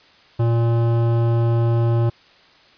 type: tone with hard clipping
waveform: sine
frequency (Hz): 116.54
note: A#2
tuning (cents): 0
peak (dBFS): -17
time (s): 0.39-2.1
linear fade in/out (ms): 10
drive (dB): 15
effects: white hiss -51 dBFS RMS until 2.77 s + resampled to 11025 Hz